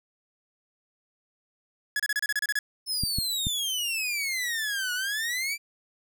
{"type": "tone bursts", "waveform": "45% pulse", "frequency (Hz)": 1690, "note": "G#6", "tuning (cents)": 30, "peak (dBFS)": -24, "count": 10, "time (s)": [1.96, 2.59], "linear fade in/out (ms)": 2, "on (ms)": 36, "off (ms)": 30}
{"type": "exponential two-way sweep", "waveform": "sawtooth", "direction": "down then up", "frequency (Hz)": [5274, 1445, 2368], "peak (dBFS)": -24, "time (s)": [2.86, 5.58], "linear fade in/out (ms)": 50, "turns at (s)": 4.93}
{"type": "clicks", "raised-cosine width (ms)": 5, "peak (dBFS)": -17, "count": 3, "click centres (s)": [3.036, 3.186, 3.469]}
{"effects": []}